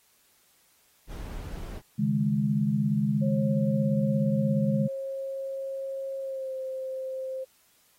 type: noise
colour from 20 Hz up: brown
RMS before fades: -37 dBFS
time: 1.07-1.82 s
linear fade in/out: 50 ms
type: chord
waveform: sine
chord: C# suspended second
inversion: none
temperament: equal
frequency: 138.59 / 155.56 / 207.7 Hz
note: C#3 / D#3 / G#3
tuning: 0 / 0 / 0 cents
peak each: -28 / -29 / -25 dBFS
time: 1.98-4.88 s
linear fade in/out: 20 ms
type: tone with pitch glide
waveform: sine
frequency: 540 to 524.6 Hz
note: C#5 to C5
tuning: -45 to +4 cents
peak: -31 dBFS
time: 3.21-7.45 s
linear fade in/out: 20 ms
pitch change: -51 cents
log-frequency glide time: 6.2-6.54 s
effects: white hiss -64 dBFS RMS until 7.98 s + AAC 48 kbps